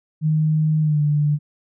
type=tone with pitch glide; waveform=sine; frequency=155.3 to 148.03 Hz; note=D#3 to D3; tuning=-3 to +14 cents; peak=-15 dBFS; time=0.21-1.39 s; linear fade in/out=50 ms; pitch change=-83 cents; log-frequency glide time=0.81-1.01 s; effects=none

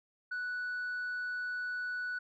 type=tone; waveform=sine; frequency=1480 Hz; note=F#6; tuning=in tune; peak=-32 dBFS; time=0.31-2.19 s; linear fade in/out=10 ms; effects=tanh soft clip ceiling -33 dBFS

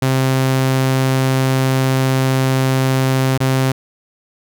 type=tone with dropouts; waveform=sawtooth; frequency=131.9 Hz; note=C3; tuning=14 cents sharp; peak=-9 dBFS; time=0.02-3.72 s; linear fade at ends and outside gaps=5 ms; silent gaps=3.377-3.403 s; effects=none

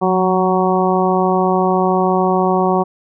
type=harmonic tone with a mistuned harmonic; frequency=186.1 Hz; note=F#3; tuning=10 cents sharp; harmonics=1 / 2 / 3 / 4 / 5 / 6; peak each=-18 / -17 / -22 / -18 / -21 / -22 dBFS; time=0.01-2.84 s; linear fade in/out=20 ms; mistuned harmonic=1; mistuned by=-31 cents; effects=none

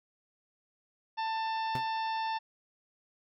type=harmonic tone; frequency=890 Hz; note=A5; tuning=20 cents sharp; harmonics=1 / 2 / 3 / 4 / 5 / 6; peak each=-31 / -42 / -45 / -46 / -49 / -49 dBFS; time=1.17-2.39 s; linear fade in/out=20 ms
type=tone with exponential decay; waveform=sawtooth; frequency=128.3 Hz; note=C3; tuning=34 cents flat; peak=-28 dBFS; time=1.75-1.87 s; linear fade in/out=0 ms; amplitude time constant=25 ms
effects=none

